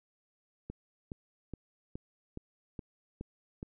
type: click train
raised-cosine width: 3 ms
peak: -27 dBFS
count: 8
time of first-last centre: 0.7-3.629 s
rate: 2.39 Hz
effects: none